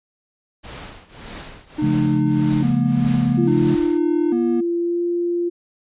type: noise with tremolo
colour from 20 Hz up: pink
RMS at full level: -33 dBFS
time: 0.63-3.99 s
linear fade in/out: 20 ms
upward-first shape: triangle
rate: 1.7 Hz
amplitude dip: 90%
type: tone with vibrato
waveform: triangle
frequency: 270.3 Hz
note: C#4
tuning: 44 cents flat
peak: -17 dBFS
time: 1.78-4.61 s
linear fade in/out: 10 ms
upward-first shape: square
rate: 0.59 Hz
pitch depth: 200 cents each way
type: chord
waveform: sine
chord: Db augmented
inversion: none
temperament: just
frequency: 138.59 / 173.24 / 216.5 Hz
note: Db3 / F3 / A3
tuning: 0 / -14 / -28 cents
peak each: -20 / -24 / -21 dBFS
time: 1.82-3.75 s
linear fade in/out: 5 ms
type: tone with pitch glide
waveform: sine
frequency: 342.8 to 346.8 Hz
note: F4 to F4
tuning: -32 to -12 cents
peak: -18 dBFS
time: 3.37-5.5 s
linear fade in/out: 20 ms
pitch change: +20 cents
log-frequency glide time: 4.78-5.02 s
effects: resampled to 8000 Hz